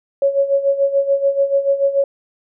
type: tone with tremolo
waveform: sine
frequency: 554.4 Hz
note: C#5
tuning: in tune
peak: -10 dBFS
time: 0.22-2.04 s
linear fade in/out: 2 ms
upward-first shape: sine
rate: 6.9 Hz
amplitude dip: 75%
effects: none